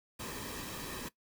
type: noise with comb filter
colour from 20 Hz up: pink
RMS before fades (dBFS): -42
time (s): 0.19-1.09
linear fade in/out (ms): 10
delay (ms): 1.4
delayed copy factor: -0.5
effects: noise-tail reverb RT60 0.1 s tail -18 dB re dry